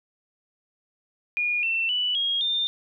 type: tone with pitch steps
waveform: sine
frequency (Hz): 2437 / 2688 / 2966 / 3272 / 3609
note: D#7 / E7 / F#7 / G#7 / A7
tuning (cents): -37 / +33 / +4 / -26 / +43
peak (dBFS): -22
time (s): 1.37-2.67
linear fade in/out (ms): 0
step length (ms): 260
effects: none